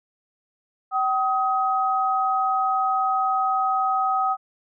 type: tone pair together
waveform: sine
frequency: 765.8 / 1262 Hz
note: G5 / D#6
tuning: -41 / +24 cents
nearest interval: major sixth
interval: 865 cents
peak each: -22 dBFS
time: 0.91-4.37 s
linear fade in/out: 50 ms
effects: none